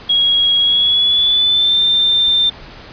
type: tone with pitch glide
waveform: sine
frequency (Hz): 3306 to 3584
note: G#7 to A7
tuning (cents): -9 to +31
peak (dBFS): -10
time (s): 0.09-2.5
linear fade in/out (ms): 10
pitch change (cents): +140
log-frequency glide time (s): 0.61-1.81
effects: pink hiss -36 dBFS RMS until 2.92 s + resampled to 11025 Hz